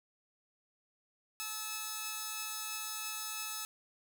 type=tone pair together; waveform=5% pulse; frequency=867 / 1299 Hz; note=A5 / E6; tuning=-26 / -26 cents; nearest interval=perfect fifth; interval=700 cents; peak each=-33 / -27 dBFS; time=1.4-3.65 s; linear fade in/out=0 ms; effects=10-bit